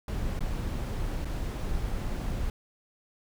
brown noise with dropouts, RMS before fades -31 dBFS, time 0.08-2.5 s, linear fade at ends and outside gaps 2 ms, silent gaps 0.392-0.406 / 1.247-1.253 s, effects none

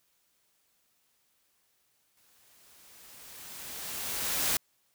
white noise with exponential growth, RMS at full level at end -27 dBFS, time 2.17-4.57 s, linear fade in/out 2 ms, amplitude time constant 520 ms, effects white hiss -72 dBFS RMS until 4.94 s

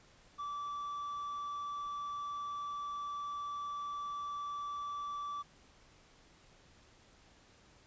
triangle tone, 1160 Hz, D6, 22 cents flat, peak -36 dBFS, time 0.38-5.43 s, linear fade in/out 20 ms, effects pink hiss -63 dBFS RMS until 7.86 s + resampled to 16000 Hz

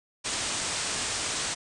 white low-pass noise, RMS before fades -31 dBFS, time 0.24-1.55 s, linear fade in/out 20 ms, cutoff 9100 Hz, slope 96 dB/octave, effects none

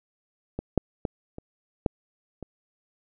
clicks, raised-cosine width 2 ms, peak -17 / -6 / -13 / -24 / -8 / -23 dBFS, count 6, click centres 0.59 / 0.777 / 1.052 / 1.384 / 1.862 / 2.427 s, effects none

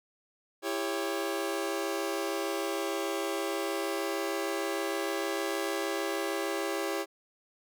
sawtooth chord, C# diminished, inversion first, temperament just, 332.6 / 399.1 / 554.4 Hz, E4 / G4 / C#5, +16 / +31 / 0 cents, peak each -31 / -30 / -32 dBFS, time 0.62-7.06 s, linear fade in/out 50 ms, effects none

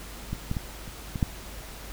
clicks, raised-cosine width 5 ms, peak -17 / -15 / -17 / -28 / -18 / -10 dBFS, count 6, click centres 0.33 / 0.514 / 0.568 / 0.878 / 1.158 / 1.228 s, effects added 50 Hz sine -43 dBFS peak until 1.92 s + pink hiss -43 dBFS RMS until 1.92 s

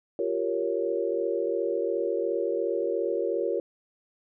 sine chord, G half-diminished seventh, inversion third, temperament equal, 349.2 / 392 / 466.2 / 554.4 Hz, F4 / G4 / Bb4 / Db5, 0 / 0 / 0 / 0 cents, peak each -31 / -31 / -29 / -31 dBFS, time 0.19-3.6 s, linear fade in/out 2 ms, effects none

